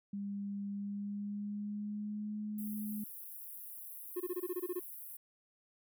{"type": "tone with pitch glide", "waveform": "sine", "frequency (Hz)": [200.8, 211.1], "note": ["G3", "G#3"], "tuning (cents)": [42, 29], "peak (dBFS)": -37, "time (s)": [0.13, 3.04], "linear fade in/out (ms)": 5, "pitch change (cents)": 87, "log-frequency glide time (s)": [0.69, 2.37]}
{"type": "high-pass noise", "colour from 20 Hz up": "pink", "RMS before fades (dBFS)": -48, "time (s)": [2.58, 5.17], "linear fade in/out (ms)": 5, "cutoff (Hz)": 11000, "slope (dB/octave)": 48}
{"type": "tone bursts", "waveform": "triangle", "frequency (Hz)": 360, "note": "F#4", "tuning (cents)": -47, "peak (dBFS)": -32, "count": 10, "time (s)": [4.16, 4.798], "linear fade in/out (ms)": 10, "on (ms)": 44, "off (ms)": 22}
{"effects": []}